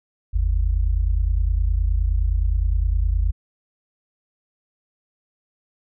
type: tone pair together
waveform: sine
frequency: 48.13 / 77.78 Hz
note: G1 / D#2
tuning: -31 / 0 cents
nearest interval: minor sixth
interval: 831 cents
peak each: -18 / -22 dBFS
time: 0.33-3.32 s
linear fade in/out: 20 ms
effects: none